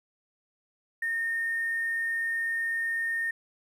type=tone with hard clipping; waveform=triangle; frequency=1832 Hz; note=A#6; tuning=31 cents flat; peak=-27 dBFS; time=1.02-3.31 s; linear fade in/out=5 ms; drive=3 dB; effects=none